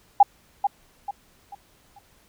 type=tone with echo; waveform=sine; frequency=806 Hz; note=G5; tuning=48 cents sharp; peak=-8 dBFS; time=0.2-0.23 s; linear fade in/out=5 ms; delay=440 ms; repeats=4; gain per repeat=-9 dB; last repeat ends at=1.99 s; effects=pink hiss -59 dBFS RMS until 2.28 s